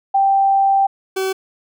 sine / 40% pulse tone pair in turn, 784 / 381.3 Hz, G5 / G4, 0 / -48 cents, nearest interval octave, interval 1248 cents, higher first, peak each -11 / -17 dBFS, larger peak first, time 0.14-0.87 / 1.16-1.33 s, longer first, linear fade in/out 10 ms, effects none

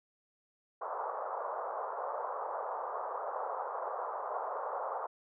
white band-pass noise, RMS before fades -38 dBFS, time 0.81-5.07 s, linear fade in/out 10 ms, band 470 to 1200 Hz, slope 48 dB/octave, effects none

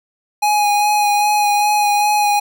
square tone with vibrato, 830.6 Hz, G#5, in tune, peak -13 dBFS, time 0.42-2.4 s, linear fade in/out 10 ms, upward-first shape sine, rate 2.5 Hz, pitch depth 18 cents each way, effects none

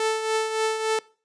sawtooth tone with tremolo, 440 Hz, A4, in tune, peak -16 dBFS, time 0-0.99 s, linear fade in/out 2 ms, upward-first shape triangle, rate 3.5 Hz, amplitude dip 60%, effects noise-tail reverb RT60 0.4 s tail -22 dB re dry + resampled to 22050 Hz

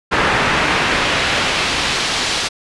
brown noise with band-pass filter sweep, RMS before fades -17 dBFS, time 0.11-2.49 s, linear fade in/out 20 ms, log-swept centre 1700 to 4800 Hz, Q 0.96, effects resampled to 24000 Hz

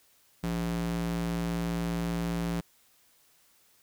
square tone with high-pass filter, 57.4 Hz, A#1, 26 cents flat, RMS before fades -31 dBFS, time 0.43-2.61 s, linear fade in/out 10 ms, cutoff 130 Hz, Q 2.4, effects white hiss -64 dBFS RMS until 3.82 s

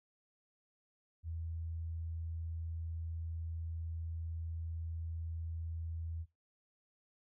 sine tone, 82.2 Hz, E2, 4 cents flat, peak -38 dBFS, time 1.23-6.26 s, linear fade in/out 50 ms, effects noise-tail reverb RT60 0.3 s tail -25 dB re dry

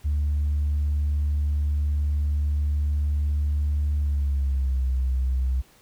sine tone with pitch glide, 73.42 to 64.29 Hz, D2 to C2, 0 to -30 cents, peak -19 dBFS, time 0.04-5.62 s, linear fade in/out 20 ms, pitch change -230 cents, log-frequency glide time 3.97-4.85 s, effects tanh soft clip ceiling -18 dBFS + pink hiss -56 dBFS RMS until 5.81 s

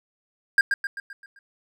triangle tone with echo, 1609 Hz, G6, 45 cents sharp, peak -11 dBFS, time 0.58-0.61 s, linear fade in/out 2 ms, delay 130 ms, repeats 6, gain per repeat -6 dB, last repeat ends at 1.39 s, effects none

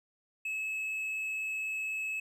triangle tone, 2588 Hz, E7, 32 cents flat, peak -31 dBFS, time 0.45-2.2 s, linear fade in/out 5 ms, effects none

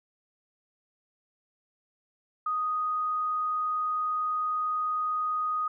sine tone, 1244.5 Hz, D#6, in tune, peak -26 dBFS, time 2.46-5.68 s, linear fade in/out 5 ms, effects none

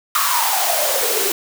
white noise with high-pass filter sweep, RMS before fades -18 dBFS, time 0.15-1.32 s, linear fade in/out 2 ms, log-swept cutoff 1200 to 370 Hz, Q 8.5, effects none

